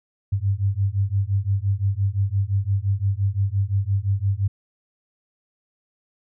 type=beating tone pair; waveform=sine; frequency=96.1 / 101.9 Hz; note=G2 / G#2; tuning=-34 / -32 cents; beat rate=5.8 Hz; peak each=-22 dBFS; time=0.32-4.48 s; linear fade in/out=10 ms; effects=none